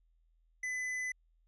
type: tone with hard clipping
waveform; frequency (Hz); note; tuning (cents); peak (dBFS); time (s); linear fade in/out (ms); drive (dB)
triangle; 2008; B6; +28; -36; 0.63-1.12; 5; 11
effects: added 41 Hz sine -67 dBFS peak until 1.47 s